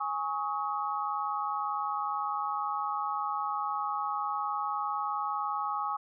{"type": "chord", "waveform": "sine", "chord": "Ab suspended fourth", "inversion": "none", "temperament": "equal with one note detuned", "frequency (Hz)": [830.6, 1108.7, 1268.5], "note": ["Ab5", "Db6", "Eb6"], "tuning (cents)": [0, 0, 33], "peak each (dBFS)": -34, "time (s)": [0, 5.97], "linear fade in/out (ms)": 10, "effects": []}